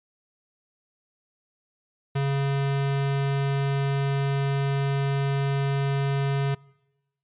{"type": "tone", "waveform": "square", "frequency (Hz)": 138.59, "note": "C#3", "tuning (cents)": 0, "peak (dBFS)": -23, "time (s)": [2.15, 6.55], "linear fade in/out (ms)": 10, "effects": ["noise-tail reverb RT60 1.0 s tail -25 dB re dry", "resampled to 8000 Hz"]}